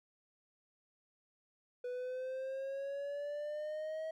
triangle exponential sweep, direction up, 491.8 to 641 Hz, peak -36 dBFS, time 1.84-4.11 s, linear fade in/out 5 ms, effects none

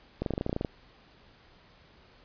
clicks, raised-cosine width 2 ms, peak -16 dBFS, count 12, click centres 0.22 / 0.262 / 0.307 / 0.337 / 0.379 / 0.411 / 0.464 / 0.495 / 0.529 / 0.564 / 0.611 / 0.648 s, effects pink hiss -58 dBFS RMS until 2.24 s + resampled to 11025 Hz

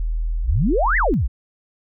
sine tone, 40.3 Hz, E1, 38 cents flat, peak -19 dBFS, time 0-1.14 s, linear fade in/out 0 ms
sine exponential two-way sweep, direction up then down, 42.54 to 2093 to 42.54 Hz, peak -16 dBFS, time 0.44-1.28 s, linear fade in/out 20 ms, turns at 0.97 s
effects none

